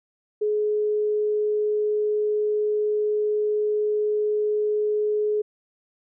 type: tone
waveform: sine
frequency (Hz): 422.1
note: G#4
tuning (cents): +28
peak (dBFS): -20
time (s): 0.41-5.42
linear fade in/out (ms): 10
effects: none